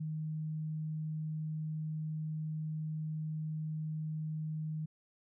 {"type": "tone", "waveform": "sine", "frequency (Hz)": 155.7, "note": "D#3", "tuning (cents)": 2, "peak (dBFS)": -35, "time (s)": [0, 4.86], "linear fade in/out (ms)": 10, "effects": []}